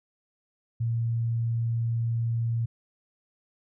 sine tone, 115.8 Hz, A#2, 11 cents flat, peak -24 dBFS, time 0.8-2.66 s, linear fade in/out 10 ms, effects none

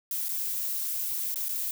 violet noise with dropouts, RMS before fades -31 dBFS, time 0.11-1.71 s, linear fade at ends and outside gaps 1 ms, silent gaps 0.285-0.291 / 1.344-1.358 / 1.485-1.491 s, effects none

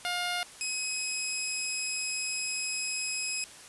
10% pulse tone pair in turn, 710 / 2537 Hz, F5 / D#7, +28 / +33 cents, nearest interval octave + minor seventh, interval 2205 cents, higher second, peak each -21 dBFS, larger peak neither, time 0.05-0.43 / 0.61-3.44 s, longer second, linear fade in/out 0 ms, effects white hiss -49 dBFS RMS until 3.68 s + resampled to 24000 Hz

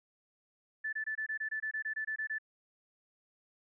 sine tone bursts, 1750 Hz, A6, 10 cents flat, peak -33 dBFS, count 14, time 0.84-2.385 s, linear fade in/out 10 ms, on 89 ms, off 23 ms, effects none

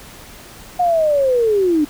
sine linear sweep, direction down, 726 to 287.1 Hz, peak -12 dBFS, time 0.79-1.85 s, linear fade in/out 10 ms, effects pink hiss -39 dBFS RMS until 1.89 s

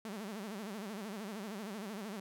sawtooth tone with vibrato, 207.7 Hz, G#3, in tune, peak -37 dBFS, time 0.05-2.2 s, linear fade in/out 2 ms, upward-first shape sine, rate 13 Hz, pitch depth 160 cents each way, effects none

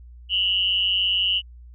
sine tone with amplitude modulation, 2938 Hz, F#7, 13 cents flat, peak -15 dBFS, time 0.29-1.42 s, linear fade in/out 50 ms, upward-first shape sine, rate 189 Hz, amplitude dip 80%, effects added 60 Hz sine -41 dBFS peak until 1.74 s

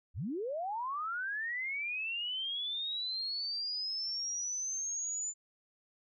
sine linear sweep, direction up, 51 to 7090 Hz, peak -34 dBFS, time 0.14-5.34 s, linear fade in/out 50 ms, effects none

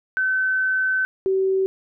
sine tone pair in turn, 1526 / 382.3 Hz, G6 / G4, -47 / -43 cents, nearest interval 2 octaves, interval 2396 cents, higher first, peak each -18 / -17 dBFS, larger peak second, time 0.17-1.05 / 1.26-1.66 s, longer first, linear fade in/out 0 ms, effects none

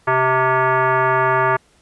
sine tone with frequency modulation, 130.81 Hz, C3, in tune, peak -13 dBFS, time 0.07-1.57 s, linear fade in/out 10 ms, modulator 519 Hz, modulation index 2.9, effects pink hiss -56 dBFS RMS until 1.81 s + resampled to 24000 Hz

